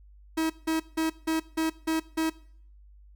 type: tone bursts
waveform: 45% pulse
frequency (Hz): 320.6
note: E4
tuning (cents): -48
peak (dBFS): -24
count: 7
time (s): 0.37-2.3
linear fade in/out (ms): 10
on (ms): 130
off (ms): 170
effects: noise-tail reverb RT60 0.6 s tail -20 dB re dry + added 50 Hz sine -50 dBFS peak until 3.15 s